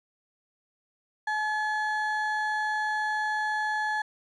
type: ring-modulated tone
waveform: triangle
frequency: 1282 Hz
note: E6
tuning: 49 cents flat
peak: -21 dBFS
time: 1.27-4.02 s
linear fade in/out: 5 ms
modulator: 427 Hz
effects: resampled to 22050 Hz + 10-bit